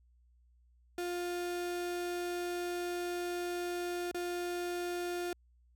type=tone with dropouts; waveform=35% pulse; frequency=352 Hz; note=F4; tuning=14 cents sharp; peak=-33 dBFS; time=0.98-5.33 s; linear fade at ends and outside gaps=2 ms; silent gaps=4.114-4.145 s; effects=added 60 Hz sine -63 dBFS peak until 5.75 s